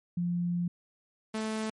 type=tone pair in turn; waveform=sine / sawtooth; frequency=174.61 / 218.5 Hz; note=F3 / A3; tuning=0 / -12 cents; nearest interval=major third; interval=388 cents; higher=second; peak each=-27 dBFS; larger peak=neither; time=0.17-0.68 / 1.34-1.7 s; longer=first; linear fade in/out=5 ms; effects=MP3 48 kbps